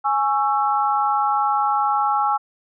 sine chord, C# minor, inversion second, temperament just, 831.5 / 1108.7 / 1330.5 Hz, G#5 / C#6 / E6, +2 / 0 / +16 cents, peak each -19 / -24 / -22 dBFS, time 0.04-2.38 s, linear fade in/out 20 ms, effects none

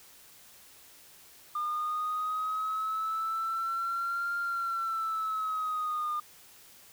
sine exponential two-way sweep, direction up then down, 1208 to 1396.9 to 1208 Hz, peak -28 dBFS, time 1.55-6.2 s, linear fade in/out 5 ms, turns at 4.37 s, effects tanh soft clip ceiling -26 dBFS + white hiss -55 dBFS RMS until 6.92 s

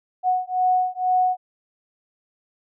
sine beating tone pair, 735 / 737.1 Hz, F#5 / F#5, -12 / -7 cents, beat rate 2.1 Hz, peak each -21 dBFS, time 0.23-1.37 s, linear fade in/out 50 ms, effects none

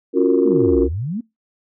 sine chord, Gb major seventh, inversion second, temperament just, 277.5 / 346.9 / 370 / 462.5 Hz, Db4 / F4 / Gb4 / Bb4, +2 / -12 / 0 / -14 cents, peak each -17 dBFS, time 0.13-0.89 s, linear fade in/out 50 ms
sine exponential two-way sweep, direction down then up, 250.9 to 54.5 to 250.9 Hz, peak -21 dBFS, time 0.45-1.21 s, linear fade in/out 10 ms, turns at 0.81 s
effects noise-tail reverb RT60 0.2 s tail -23 dB re dry + tanh soft clip ceiling -3 dBFS

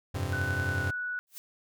45% pulse chord, F suspended second, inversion none, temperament just, 87.31 / 98.22 / 130.96 Hz, F2 / G2 / C3, 0 / +4 / +2 cents, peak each -34 / -33 / -36 dBFS, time 0.14-0.91 s, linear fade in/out 10 ms
sine tone with pitch glide, 1495 to 1474.4 Hz, F#6 to F#6, +17 to -7 cents, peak -31 dBFS, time 0.33-1.19 s, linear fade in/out 0 ms, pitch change -24 cents, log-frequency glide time 0.69-0.82 s
blue noise with exponential growth, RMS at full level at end -39 dBFS, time 1.27-1.38 s, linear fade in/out 0 ms, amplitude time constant 23 ms
effects none

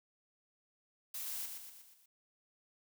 blue noise with echo, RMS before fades -42 dBFS, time 1.14-1.46 s, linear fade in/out 5 ms, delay 120 ms, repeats 5, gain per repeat -5 dB, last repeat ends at 2.06 s, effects none

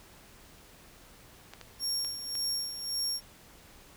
clicks, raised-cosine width 0.2 ms, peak -27 dBFS, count 4, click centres 1.536 / 1.613 / 2.048 / 2.353 s
30% pulse tone with tremolo, 5540 Hz, F8, 15 cents flat, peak -25 dBFS, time 1.79-3.21 s, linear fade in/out 50 ms, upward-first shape sine, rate 1.8 Hz, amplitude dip 65%
effects pink hiss -55 dBFS RMS until 3.96 s

